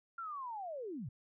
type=linear sweep; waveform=sine; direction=down; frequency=1396.9 to 101.2 Hz; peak=-40 dBFS; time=0.18-1.09 s; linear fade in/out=5 ms; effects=none